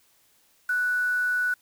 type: tone with quantisation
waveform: sine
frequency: 1480 Hz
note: F#6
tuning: in tune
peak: -22 dBFS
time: 0.69-1.54 s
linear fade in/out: 5 ms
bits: 7
effects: white hiss -63 dBFS RMS until 1.61 s